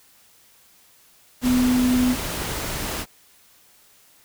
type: tone in noise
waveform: sine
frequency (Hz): 250.4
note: B3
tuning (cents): +24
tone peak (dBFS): -16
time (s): 1.42-2.16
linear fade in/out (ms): 50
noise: pink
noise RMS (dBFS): -28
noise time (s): 1.41-3.06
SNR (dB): +9
effects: white hiss -55 dBFS RMS until 4.24 s